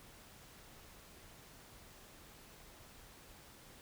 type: silence
effects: pink hiss -58 dBFS RMS until 3.81 s